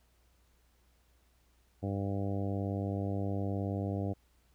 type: harmonic tone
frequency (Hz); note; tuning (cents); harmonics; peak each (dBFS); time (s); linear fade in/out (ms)
99; G2; +18; 1 / 2 / 3 / 4 / 5 / 6 / 7 / 8; -34 / -38 / -39 / -44 / -43 / -45 / -45 / -52; 1.82-4.14; 20
effects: added 60 Hz sine -67 dBFS peak until 4.54 s + pink hiss -72 dBFS RMS until 4.54 s